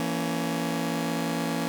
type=chord; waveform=sawtooth; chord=A# diminished; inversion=second; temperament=just; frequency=167.82 / 233.1 / 279.7 Hz; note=E3 / A#3 / C#4; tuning=+31 / 0 / +16 cents; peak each=-27 dBFS; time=0-1.68 s; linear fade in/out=0 ms; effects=none

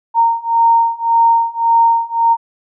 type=beating tone pair; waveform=sine; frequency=922 / 923.8 Hz; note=A#5 / A#5; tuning=-19 / -16 cents; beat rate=1.8 Hz; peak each=-13 / -12 dBFS; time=0.14-2.37 s; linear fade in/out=50 ms; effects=none

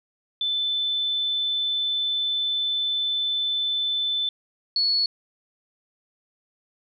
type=tone pair in turn; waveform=sine; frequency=3520 / 4393 Hz; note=A7 / C#8; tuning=0 / -16 cents; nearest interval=major third; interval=384 cents; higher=second; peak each=-22 / -19 dBFS; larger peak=second; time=0.41-4.29 / 4.76-5.06 s; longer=first; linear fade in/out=2 ms; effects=none

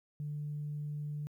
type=tone; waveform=sine; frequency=148 Hz; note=D3; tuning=14 cents sharp; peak=-35 dBFS; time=0.2-1.27 s; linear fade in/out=0 ms; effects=tanh soft clip ceiling -31 dBFS + 12-bit

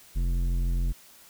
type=tone with tanh clipping; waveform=sine; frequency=43.65 Hz; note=F1; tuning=in tune; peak=-25 dBFS; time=0.15-0.93 s; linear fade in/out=20 ms; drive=12 dB; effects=white hiss -53 dBFS RMS until 1.29 s

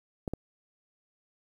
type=clicks; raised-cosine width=2 ms; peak=-19 dBFS; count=2; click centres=0.278 / 0.336 s; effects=9-bit

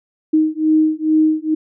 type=beating tone pair; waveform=sine; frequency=311.1 / 313.4 Hz; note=D#4 / D#4; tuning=0 / +13 cents; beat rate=2.3 Hz; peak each=-15 dBFS; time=0.33-1.55 s; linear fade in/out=10 ms; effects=none

